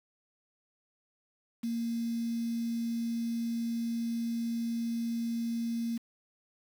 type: tone with quantisation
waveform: sine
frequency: 231.8 Hz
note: A#3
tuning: 10 cents flat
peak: -30 dBFS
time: 1.63-5.98 s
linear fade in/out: 10 ms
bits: 8
effects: none